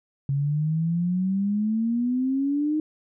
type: exponential sweep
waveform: sine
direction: up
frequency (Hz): 137.1 to 311.1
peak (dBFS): -21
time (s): 0.29-2.8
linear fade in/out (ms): 2
effects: none